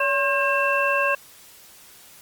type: harmonic tone with a mistuned harmonic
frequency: 536 Hz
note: C5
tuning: 42 cents sharp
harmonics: 1 / 2 / 3 / 5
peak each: -24 / -24 / -24 / -24 dBFS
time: 0-1.15 s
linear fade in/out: 5 ms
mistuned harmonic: 1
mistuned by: +100 cents
effects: white hiss -48 dBFS RMS until 2.21 s + Opus 32 kbps